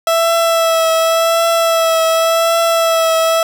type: tone with vibrato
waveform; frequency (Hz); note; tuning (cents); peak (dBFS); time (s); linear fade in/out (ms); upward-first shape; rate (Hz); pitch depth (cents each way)
30% pulse; 659.3; E5; 0; -8; 0.07-3.43; 2; triangle; 0.89; 28
effects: none